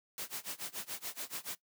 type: noise with tremolo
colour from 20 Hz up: white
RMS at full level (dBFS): -39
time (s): 0.18-1.55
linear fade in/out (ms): 0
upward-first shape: sine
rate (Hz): 7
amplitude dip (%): 95
effects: noise-tail reverb RT60 0.1 s tail -18 dB re dry + high-pass 150 Hz 12 dB/octave